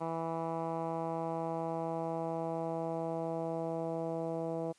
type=tone with low-pass filter sweep; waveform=10% pulse; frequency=164.3 Hz; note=E3; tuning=5 cents flat; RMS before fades=-36 dBFS; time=0-4.73 s; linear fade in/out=20 ms; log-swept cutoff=1000 to 600 Hz; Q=1.8; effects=white hiss -67 dBFS RMS until 4.78 s + resampled to 22050 Hz